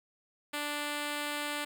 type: tone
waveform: 5% pulse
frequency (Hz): 293.7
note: D4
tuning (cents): 0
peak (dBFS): -22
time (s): 0.53-1.65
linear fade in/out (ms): 10
effects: none

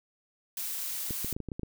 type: noise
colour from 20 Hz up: blue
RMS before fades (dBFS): -35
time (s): 0.57-1.33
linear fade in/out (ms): 2
type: clicks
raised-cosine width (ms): 3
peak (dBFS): -23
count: 9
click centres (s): 1.108 / 1.246 / 1.327 / 1.365 / 1.403 / 1.487 / 1.518 / 1.595 / 1.633
effects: none

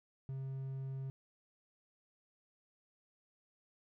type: tone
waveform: triangle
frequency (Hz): 134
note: C3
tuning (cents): +42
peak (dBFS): -37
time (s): 0.29-1.1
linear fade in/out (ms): 0
effects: none

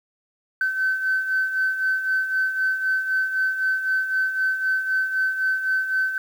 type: beating tone pair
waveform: sine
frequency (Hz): 1529 / 1532.9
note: G6 / G6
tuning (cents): -44 / -39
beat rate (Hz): 3.9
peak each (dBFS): -27 / -20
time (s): 0.61-6.18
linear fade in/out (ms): 2
effects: tanh soft clip ceiling -14 dBFS + 8-bit

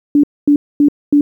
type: tone bursts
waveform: sine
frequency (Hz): 290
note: D4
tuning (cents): -22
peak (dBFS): -6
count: 4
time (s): 0.15-1.21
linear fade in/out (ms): 2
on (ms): 85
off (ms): 240
effects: 8-bit

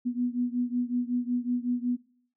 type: beating tone pair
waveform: sine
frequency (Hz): 243.1 / 248.5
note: B3 / B3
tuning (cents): -27 / +11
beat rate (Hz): 5.4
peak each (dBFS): -28 / -30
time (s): 0.05-1.97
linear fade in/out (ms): 20
effects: noise-tail reverb RT60 0.6 s tail -21 dB re dry

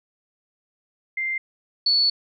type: tone pair in turn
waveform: sine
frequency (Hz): 2093 / 4435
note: C7 / C#8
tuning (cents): 0 / 0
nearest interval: octave + minor second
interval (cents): 1300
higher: second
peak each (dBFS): -23 / -16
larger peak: second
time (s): 1.17-1.38 / 1.86-2.1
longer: second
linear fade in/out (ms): 5
effects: none

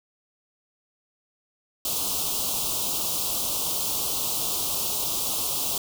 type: band-stop noise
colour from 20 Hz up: white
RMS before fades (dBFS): -27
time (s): 1.85-5.78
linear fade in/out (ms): 2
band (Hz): 1200 to 2800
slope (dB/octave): 48
effects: none

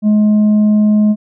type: tone with tanh clipping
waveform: triangle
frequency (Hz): 211.2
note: G#3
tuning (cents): +29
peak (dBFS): -8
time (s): 0.02-1.16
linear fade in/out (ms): 50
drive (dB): 8
effects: none

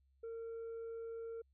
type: tone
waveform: sine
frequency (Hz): 457.2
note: A#4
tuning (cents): -34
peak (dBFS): -40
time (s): 0.23-1.42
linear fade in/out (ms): 10
effects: tanh soft clip ceiling -42 dBFS + added 67 Hz sine -70 dBFS peak until 1.53 s

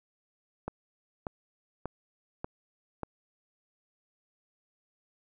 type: click train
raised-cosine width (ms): 1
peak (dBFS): -20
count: 5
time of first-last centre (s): 0.68-3.033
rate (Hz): 1.7
effects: none

